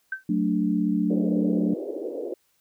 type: tone with exponential decay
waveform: sine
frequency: 1548 Hz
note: G6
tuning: 22 cents flat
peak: -23 dBFS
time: 0.12-0.24 s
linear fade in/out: 5 ms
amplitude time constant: 26 ms
type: chord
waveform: sine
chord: D major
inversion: first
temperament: equal with one note detuned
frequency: 185 / 221.1 / 293.7 Hz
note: F#3 / A3 / D4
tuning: 0 / +9 / 0 cents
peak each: -25 dBFS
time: 0.29-1.74 s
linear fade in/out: 5 ms
type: band-pass noise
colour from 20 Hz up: white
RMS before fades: -32 dBFS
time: 1.1-2.34 s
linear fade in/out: 5 ms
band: 300 to 540 Hz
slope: 48 dB/octave
effects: white hiss -68 dBFS RMS until 2.6 s